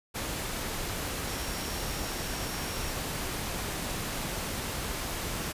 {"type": "tone in noise", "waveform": "sine", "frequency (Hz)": 5570, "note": "F8", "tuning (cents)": -5, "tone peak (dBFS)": -45, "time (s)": [1.27, 2.93], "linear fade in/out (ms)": 20, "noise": "pink", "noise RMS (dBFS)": -34, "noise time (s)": [0.14, 5.53], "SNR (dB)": -14, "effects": ["resampled to 32000 Hz"]}